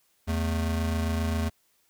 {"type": "tone pair together", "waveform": "square", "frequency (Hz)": [82.5, 220], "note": ["E2", "A3"], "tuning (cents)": [2, 0], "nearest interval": "octave + perfect fourth", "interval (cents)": 1698, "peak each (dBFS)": [-27, -32], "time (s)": [0.27, 1.5], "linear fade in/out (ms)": 20, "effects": ["white hiss -68 dBFS RMS until 1.89 s"]}